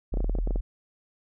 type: tone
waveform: sine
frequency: 41.2 Hz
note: E1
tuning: in tune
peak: -24 dBFS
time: 0.12-0.61 s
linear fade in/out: 10 ms
type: clicks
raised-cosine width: 2 ms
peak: -19 dBFS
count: 10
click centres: 0.14 / 0.172 / 0.205 / 0.244 / 0.296 / 0.352 / 0.387 / 0.474 / 0.508 / 0.559 s
effects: none